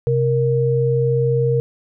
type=tone pair together; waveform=sine; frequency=130.81 / 467 Hz; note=C3 / A#4; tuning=0 / +3 cents; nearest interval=octave + minor seventh; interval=2203 cents; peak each=-17 dBFS; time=0.07-1.6 s; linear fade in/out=0 ms; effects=none